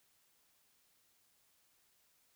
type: silence
effects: white hiss -73 dBFS RMS until 2.35 s